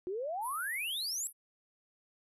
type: exponential sweep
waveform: sine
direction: up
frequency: 350 to 7902 Hz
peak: -34 dBFS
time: 0.07-1.27 s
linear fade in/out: 0 ms
type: band-pass noise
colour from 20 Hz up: white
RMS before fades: -46 dBFS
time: 0.41-1.33 s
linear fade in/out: 50 ms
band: 9800 to 12000 Hz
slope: 96 dB/octave
effects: none